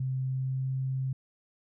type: tone with pitch glide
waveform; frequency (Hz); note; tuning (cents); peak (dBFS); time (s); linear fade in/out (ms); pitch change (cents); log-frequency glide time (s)
sine; 130.81 to 132.02; C3 to C3; 0 to +16; -28; 0-1.13; 5; +16; 0.23-0.71
effects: none